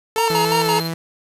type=tone with vibrato; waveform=sawtooth; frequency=439.3 Hz; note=A4; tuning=3 cents flat; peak=-15 dBFS; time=0.16-0.8 s; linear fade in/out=0 ms; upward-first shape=triangle; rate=3 Hz; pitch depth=64 cents each way
type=tone bursts; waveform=square; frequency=932.3 Hz; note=A#5; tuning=in tune; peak=-18 dBFS; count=4; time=0.18-0.787 s; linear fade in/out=0 ms; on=100 ms; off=69 ms
type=tone with tremolo; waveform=square; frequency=4168 Hz; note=C8; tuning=7 cents flat; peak=-24 dBFS; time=0.25-0.91 s; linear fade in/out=50 ms; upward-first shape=sine; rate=20 Hz; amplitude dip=75%
type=tone; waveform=sawtooth; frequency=164.81 Hz; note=E3; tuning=in tune; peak=-19 dBFS; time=0.3-0.94 s; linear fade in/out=2 ms
effects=resampled to 32000 Hz + 7-bit